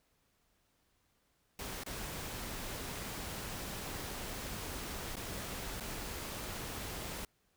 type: noise with dropouts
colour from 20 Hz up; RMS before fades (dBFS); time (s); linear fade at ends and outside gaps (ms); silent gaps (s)
pink; -42; 1.59-7.25; 2; 1.836-1.862 / 5.157-5.167 / 5.8-5.806
effects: pink hiss -75 dBFS RMS until 7.56 s